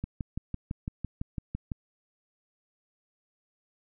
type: click train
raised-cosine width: 5 ms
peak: -20 dBFS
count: 11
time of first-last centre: 0.04-1.718 s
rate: 5.96 Hz
effects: none